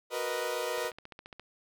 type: chord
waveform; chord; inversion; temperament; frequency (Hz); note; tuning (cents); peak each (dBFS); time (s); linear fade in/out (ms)
sawtooth; B major seventh; second; equal; 370 / 466.2 / 493.9 / 622.3; F#4 / A#4 / B4 / D#5; 0 / 0 / 0 / 0; -37 / -33 / -31 / -33; 0.1-0.92; 50
type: click train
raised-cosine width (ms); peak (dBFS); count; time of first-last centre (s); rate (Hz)
0.3; -29; 10; 0.78-1.396; 14.6
effects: none